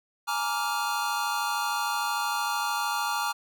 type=chord; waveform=square; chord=Bb dominant seventh; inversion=third; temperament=just; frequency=839.1 / 932.3 / 1165.4 / 1398.5 Hz; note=Ab5 / Bb5 / D6 / F6; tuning=+18 / 0 / -14 / +2 cents; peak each=-33 dBFS; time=0.27-3.33 s; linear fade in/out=20 ms; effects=none